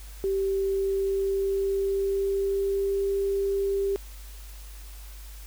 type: tone with pitch glide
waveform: sine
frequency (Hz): 388.8 to 394.5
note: G4 to G4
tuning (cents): -14 to +11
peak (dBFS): -23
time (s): 0.24-3.96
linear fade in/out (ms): 0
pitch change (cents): +25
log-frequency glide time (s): 0.49-3.06
effects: added 50 Hz sine -40 dBFS peak until 5.46 s + white hiss -50 dBFS RMS until 5.46 s